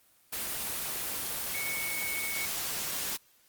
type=tone in noise; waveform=sine; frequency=2217 Hz; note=C#7; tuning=in tune; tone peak=-34 dBFS; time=1.54-2.46 s; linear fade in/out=10 ms; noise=white; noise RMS=-34 dBFS; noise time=0.32-3.17 s; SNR=-3 dB; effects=white hiss -64 dBFS RMS until 3.48 s + Opus 24 kbps